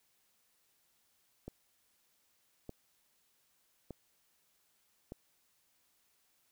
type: click train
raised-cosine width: 2 ms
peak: -30 dBFS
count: 4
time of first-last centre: 1.48-5.121 s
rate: 0.824 Hz
effects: white hiss -74 dBFS RMS until 6.51 s